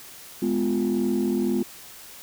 sine chord, F diminished, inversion first, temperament just, 209.5 / 251.4 / 349.2 Hz, Ab3 / Cb4 / F4, +15 / +31 / 0 cents, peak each -24 dBFS, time 0.42-1.63 s, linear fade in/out 5 ms, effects tanh soft clip ceiling -16 dBFS + white hiss -44 dBFS RMS until 2.22 s

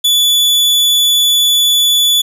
40% pulse tone, 3452 Hz, A7, 34 cents flat, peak -7 dBFS, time 0.04-2.22 s, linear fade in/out 10 ms, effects none

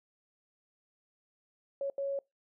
sine tone bursts at uneven times, 554.4 Hz, C#5, in tune, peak -31 dBFS, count 2, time 1.81-1.9 / 1.98-2.19 s, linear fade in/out 2 ms, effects noise-tail reverb RT60 0.2 s tail -25 dB re dry

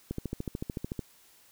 click train, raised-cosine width 3 ms, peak -20 dBFS, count 13, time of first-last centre 0.11-0.992 s, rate 13.6 Hz, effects white hiss -60 dBFS RMS until 1.51 s

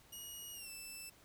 10% pulse tone with pitch glide, 2888 to 2648 Hz, F#7 to E7, -43 to +7 cents, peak -39 dBFS, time 0.12-1.1 s, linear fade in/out 10 ms, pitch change -150 cents, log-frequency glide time 0.54-0.7 s, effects pink hiss -64 dBFS RMS until 1.24 s

